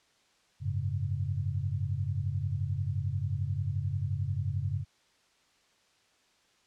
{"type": "chord", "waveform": "sine", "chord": "F# suspended second", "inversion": "none", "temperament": "equal", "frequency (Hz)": [92.5, 103.83, 138.59], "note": ["F#2", "G#2", "C#3"], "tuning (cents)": [0, 0, 0], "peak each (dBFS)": [-33, -33, -34], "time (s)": [0.6, 4.85], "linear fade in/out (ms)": 50, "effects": ["white hiss -67 dBFS RMS until 6.66 s", "low-pass 6000 Hz 12 dB/octave"]}